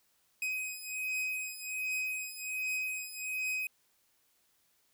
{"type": "beating tone pair", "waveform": "45% pulse", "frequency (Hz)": [2518, 2519.3], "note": ["D#7", "D#7"], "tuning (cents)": [20, 21], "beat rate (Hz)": 1.3, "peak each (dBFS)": [-37, -38], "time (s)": [0.42, 3.67], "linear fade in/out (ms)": 2, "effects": ["white hiss -72 dBFS RMS until 4.93 s"]}